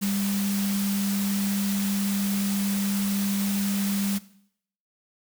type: tone in noise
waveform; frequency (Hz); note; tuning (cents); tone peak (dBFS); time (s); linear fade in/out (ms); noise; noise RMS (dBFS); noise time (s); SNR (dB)
sine; 199.2; G3; +28; -24; 0.01-4.19; 20; white; -33; 0.01-4.19; +6
effects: noise-tail reverb RT60 0.7 s tail -18 dB re dry